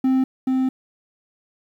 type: tone pair in turn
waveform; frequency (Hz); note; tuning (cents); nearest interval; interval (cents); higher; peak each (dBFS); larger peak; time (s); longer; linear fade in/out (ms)
triangle; 261.6 / 260.5; C4 / C4; 0 / -7; unison; 7; first; -13 / -15; first; 0.04-0.24 / 0.47-0.69; second; 5
effects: 9-bit